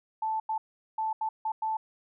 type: tone bursts at uneven times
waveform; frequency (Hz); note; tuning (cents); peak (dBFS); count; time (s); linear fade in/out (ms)
sine; 878; A5; -4; -27; 6; 0.22-0.4 / 0.49-0.58 / 0.98-1.13 / 1.21-1.29 / 1.45-1.52 / 1.62-1.77; 5
effects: none